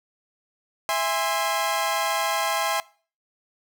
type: chord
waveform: sawtooth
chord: E augmented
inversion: none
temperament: equal with one note detuned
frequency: 659.3 / 818.7 / 1046.5 Hz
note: E5 / G#5 / B#5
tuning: 0 / -25 / 0 cents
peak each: -23 dBFS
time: 0.89-2.8 s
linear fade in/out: 0 ms
effects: noise-tail reverb RT60 0.4 s tail -21 dB re dry